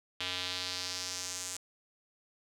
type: tone with band-pass filter sweep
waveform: square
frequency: 91.2 Hz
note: F#2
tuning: 24 cents flat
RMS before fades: -38 dBFS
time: 0.2-1.57 s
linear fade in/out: 5 ms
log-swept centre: 3300 to 7500 Hz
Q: 2.4
effects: none